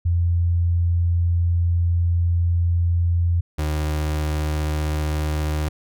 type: tone pair in turn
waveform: sine / 35% pulse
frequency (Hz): 86 / 76.26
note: F2 / D#2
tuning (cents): -26 / -34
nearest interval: major second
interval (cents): 208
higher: first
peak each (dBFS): -16 / -19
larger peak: first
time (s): 0.05-3.41 / 3.58-5.69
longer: first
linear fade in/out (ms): 10
effects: none